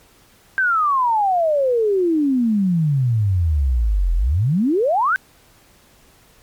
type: exponential two-way sweep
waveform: sine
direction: down then up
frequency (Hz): 1587 to 40.62 to 1587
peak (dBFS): -14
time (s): 0.58-5.16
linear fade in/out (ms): 0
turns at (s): 4.15
effects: pink hiss -52 dBFS RMS until 6.42 s + MP3 96 kbps